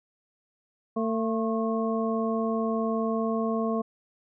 harmonic tone with a mistuned harmonic, 224.9 Hz, A3, 38 cents sharp, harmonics 1 / 2 / 3 / 5, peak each -27 / -30 / -32 / -34 dBFS, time 0.96-3.82 s, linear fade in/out 10 ms, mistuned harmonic 5, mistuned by -57 cents, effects none

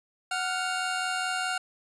25% pulse tone pair together, 740.8 / 1396.9 Hz, F#5 / F6, +2 / 0 cents, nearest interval major seventh, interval 1098 cents, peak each -27 dBFS, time 0.31-1.58 s, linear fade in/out 5 ms, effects resampled to 24000 Hz

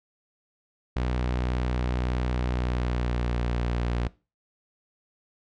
sawtooth tone with pitch glide, 61.74 to 59.67 Hz, B1 to A#1, 0 to +41 cents, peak -21 dBFS, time 0.96-4.08 s, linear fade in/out 5 ms, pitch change -59 cents, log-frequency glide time 2.49-3.41 s, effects noise-tail reverb RT60 0.3 s tail -20 dB re dry + low-pass 4000 Hz 12 dB/octave

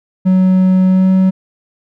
triangle tone with pitch glide, 186.3 to 188.25 Hz, F#3 to F#3, +12 to +30 cents, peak -5 dBFS, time 0.25-1.31 s, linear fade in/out 20 ms, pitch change +18 cents, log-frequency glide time 0.87-1.1 s, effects none

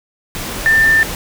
sine tone in noise, 1787 Hz, A6, 26 cents sharp, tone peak -8 dBFS, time 0.66-1.03 s, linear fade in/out 0 ms, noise pink, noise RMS -24 dBFS, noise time 0.35-1.15 s, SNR +13 dB, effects none

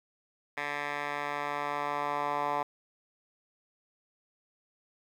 10% pulse tone with band-pass filter sweep, 145.4 Hz, D3, 17 cents flat, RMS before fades -33 dBFS, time 0.57-2.63 s, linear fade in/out 5 ms, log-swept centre 1700 to 1000 Hz, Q 2.6, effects 10-bit

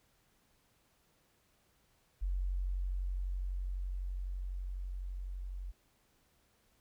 sine tone with level ramp, 45.98 Hz, F#1, 10 cents flat, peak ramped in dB -31 to -39 dBFS, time 2.21-5.72 s, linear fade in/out 20 ms, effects pink hiss -72 dBFS RMS until 6.8 s

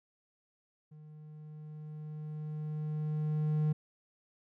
triangle tone with level ramp, 152.8 Hz, D#3, 31 cents flat, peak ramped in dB -48 to -24 dBFS, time 0.91-3.73 s, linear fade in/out 10 ms, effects none

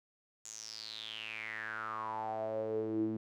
sawtooth tone with band-pass filter sweep, 110 Hz, A2, in tune, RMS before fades -39 dBFS, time 0.45-3.17 s, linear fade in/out 5 ms, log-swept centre 7100 to 270 Hz, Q 8.4, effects none

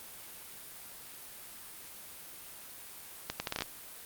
accelerating click train, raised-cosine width 0.2 ms, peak -15 dBFS, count 8, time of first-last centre 3.3-3.621 s, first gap 100 ms, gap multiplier 0.72, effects white hiss -48 dBFS RMS until 4.05 s + Opus 32 kbps

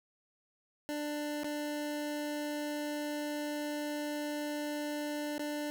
25% pulse tone with dropouts, 296.1 Hz, D4, 14 cents sharp, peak -31 dBFS, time 0.89-5.7 s, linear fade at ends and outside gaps 0 ms, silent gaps 1.434-1.444 / 5.381-5.394 s, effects none

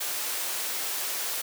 white high-pass noise, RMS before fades -31 dBFS, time 0-1.42 s, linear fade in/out 10 ms, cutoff 400 Hz, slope 12 dB/octave, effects none

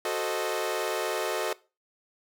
sawtooth chord, F# diminished seventh, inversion none, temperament equal, 370 / 440 / 523.3 / 622.3 Hz, F#4 / A4 / C5 / Eb5, 0 / 0 / 0 / 0 cents, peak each -29 / -28 / -32 / -29 dBFS, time 0.05-1.53 s, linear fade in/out 2 ms, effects noise-tail reverb RT60 0.3 s tail -20 dB re dry

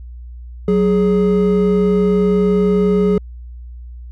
triangle tone pair together, 186.06 / 417.7 Hz, F#3 / G#4, +10 / +10 cents, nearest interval octave + major second, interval 1400 cents, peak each -12 dBFS, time 0.68-3.18 s, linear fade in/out 2 ms, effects added 60 Hz sine -30 dBFS peak until 4.11 s

